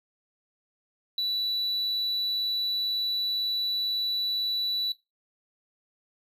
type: tone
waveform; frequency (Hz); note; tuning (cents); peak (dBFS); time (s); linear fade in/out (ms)
triangle; 3951; B7; 0; -23; 1.18-4.92; 2
effects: noise-tail reverb RT60 0.2 s tail -17 dB re dry + tanh soft clip ceiling -19 dBFS